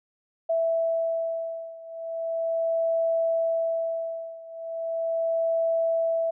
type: beating tone pair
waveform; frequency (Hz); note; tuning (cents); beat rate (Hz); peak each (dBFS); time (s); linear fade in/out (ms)
sine; 659.3 / 659.68; E5 / E5; 0 / +1; 0.38; -26 / -28; 0.49-6.31; 10
effects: none

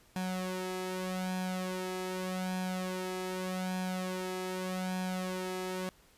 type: tone with flanger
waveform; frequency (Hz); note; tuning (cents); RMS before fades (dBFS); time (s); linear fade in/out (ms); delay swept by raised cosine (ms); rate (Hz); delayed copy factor
sawtooth; 184.8; F#3; -2; -36; 0.16-5.89; 0; 1.2 to 2.4; 0.83; +0.7
effects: pink hiss -63 dBFS RMS until 6.17 s + resampled to 32000 Hz

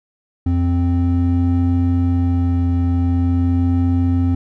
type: tone pair together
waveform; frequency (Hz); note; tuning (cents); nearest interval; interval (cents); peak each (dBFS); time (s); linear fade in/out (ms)
triangle; 87.35 / 261.6; F2 / C4; +1 / 0; octave + perfect fifth; 1899; -13 / -16; 0.46-4.35; 5
effects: none

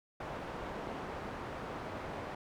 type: low-pass noise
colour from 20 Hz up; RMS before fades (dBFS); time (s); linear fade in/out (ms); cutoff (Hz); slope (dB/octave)
white; -42; 0.2-2.35; 5; 980; 12
effects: none

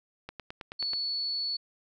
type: click train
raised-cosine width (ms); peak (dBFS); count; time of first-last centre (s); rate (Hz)
0.3; -23; 7; 0.29-0.934; 9.32
type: tone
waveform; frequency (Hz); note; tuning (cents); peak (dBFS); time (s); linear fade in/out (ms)
sine; 4426; C#8; -3; -29; 0.79-1.57; 10
effects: none

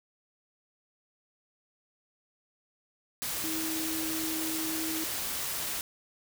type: tone in noise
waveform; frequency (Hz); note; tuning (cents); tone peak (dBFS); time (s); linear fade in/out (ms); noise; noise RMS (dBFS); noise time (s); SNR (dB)
sine; 319.8; D#4; +48; -34; 3.44-5.04; 0; white; -34; 3.22-5.81; -3
effects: none

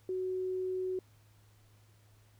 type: tone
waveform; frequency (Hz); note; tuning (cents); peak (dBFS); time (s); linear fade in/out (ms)
sine; 371.6; F#4; +7; -32; 0.09-0.99; 2
effects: added 105 Hz sine -61 dBFS peak until 2.39 s + pink hiss -68 dBFS RMS until 2.39 s

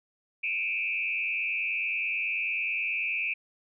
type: tone with frequency modulation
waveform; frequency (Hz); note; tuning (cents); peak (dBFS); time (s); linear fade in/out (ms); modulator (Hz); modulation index
sine; 2483; D#7; -4; -27; 0.43-3.34; 10; 89.3; 2
effects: none

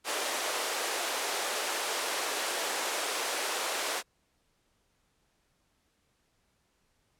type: high-pass noise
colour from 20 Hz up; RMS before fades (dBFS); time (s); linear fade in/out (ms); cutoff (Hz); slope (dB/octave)
pink; -32; 0.04-4.03; 50; 420; 24
effects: pink hiss -73 dBFS RMS until 7.19 s + low-pass 11000 Hz 12 dB/octave

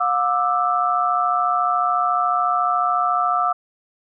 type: tone cluster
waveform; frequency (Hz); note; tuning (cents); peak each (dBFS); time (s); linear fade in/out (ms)
sine; 716 / 1184 / 1318; F5 / D6 / E6; +43 / +14 / -1; -21; 0-3.53; 10
effects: none

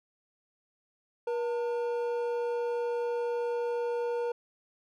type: tone pair together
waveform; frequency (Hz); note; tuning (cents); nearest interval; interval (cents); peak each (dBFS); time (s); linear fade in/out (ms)
triangle; 478.3 / 903; A#4 / A5; +44 / +45; major seventh; 1101; -27 / -37; 1.27-4.32; 5
effects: none

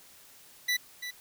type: tone with echo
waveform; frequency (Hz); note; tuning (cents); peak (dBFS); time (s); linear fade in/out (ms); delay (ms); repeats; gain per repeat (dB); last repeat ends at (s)
25% pulse; 1975.5; B6; 0; -22; 0.68-0.77; 10; 340; 1; -10; 1.11
effects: white hiss -55 dBFS RMS until 1.2 s

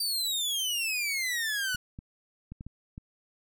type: exponential sweep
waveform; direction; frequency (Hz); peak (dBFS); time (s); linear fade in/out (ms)
sawtooth; down; 4699 to 1459; -25; 0-1.76; 5
type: clicks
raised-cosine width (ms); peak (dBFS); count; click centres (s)
5; -28; 6; 1.748 / 1.989 / 2.52 / 2.609 / 2.666 / 2.979
effects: none

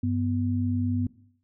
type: tone pair together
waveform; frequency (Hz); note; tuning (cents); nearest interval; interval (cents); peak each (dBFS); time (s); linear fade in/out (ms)
sine; 97.98 / 246.9; G2 / B3; 0 / 0; octave + major third; 1600; -26; 0.03-1.07; 5
effects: noise-tail reverb RT60 0.6 s tail -18 dB re dry

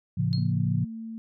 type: chord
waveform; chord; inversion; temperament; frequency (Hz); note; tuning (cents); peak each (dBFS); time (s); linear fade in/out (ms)
sine; A augmented; none; just; 110 / 137.5 / 171.88; A2 / C#3 / E#3; 0 / -14 / -27; -27; 0.17-0.85; 10
type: tone with exponential decay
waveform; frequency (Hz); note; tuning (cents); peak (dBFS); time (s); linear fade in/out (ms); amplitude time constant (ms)
sine; 4260; C8; +30; -31; 0.33-0.52; 0; 41
type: tone with pitch glide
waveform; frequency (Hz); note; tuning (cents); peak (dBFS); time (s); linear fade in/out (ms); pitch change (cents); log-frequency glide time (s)
sine; 230.6 to 224.7; A#3 to A3; -19 to +37; -34; 0.38-1.18; 0; -44; 0.81-0.9
effects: none

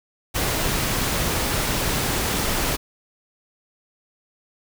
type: noise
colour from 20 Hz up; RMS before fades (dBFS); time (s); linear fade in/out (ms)
pink; -23; 0.34-2.77; 20
effects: none

